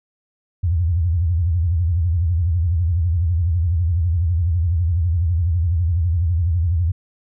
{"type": "tone with vibrato", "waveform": "sine", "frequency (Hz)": 85, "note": "F2", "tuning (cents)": -46, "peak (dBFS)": -15, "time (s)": [0.63, 6.92], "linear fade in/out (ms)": 10, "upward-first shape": "sine", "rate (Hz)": 12, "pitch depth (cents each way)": 160, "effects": []}